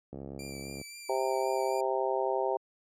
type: click train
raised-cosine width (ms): 2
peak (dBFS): -28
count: 48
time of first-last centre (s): 0.13-0.814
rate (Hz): 68.7
type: tone with vibrato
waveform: 15% pulse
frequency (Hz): 2349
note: D7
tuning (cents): 0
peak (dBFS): -37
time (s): 0.39-1.81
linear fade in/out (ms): 5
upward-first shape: sine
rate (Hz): 3.8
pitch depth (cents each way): 25
type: harmonic tone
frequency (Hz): 131.3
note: C3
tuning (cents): +6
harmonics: 3 / 4 / 5 / 6 / 7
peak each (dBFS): -32 / -33 / -34 / -35 / -35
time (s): 1.09-2.57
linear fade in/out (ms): 5
effects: high-pass 80 Hz 12 dB/octave